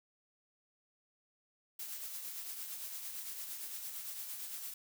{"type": "noise with tremolo", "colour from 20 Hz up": "blue", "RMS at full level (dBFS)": -42, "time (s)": [1.79, 4.74], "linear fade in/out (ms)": 5, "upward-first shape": "triangle", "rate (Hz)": 8.8, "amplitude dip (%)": 45, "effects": []}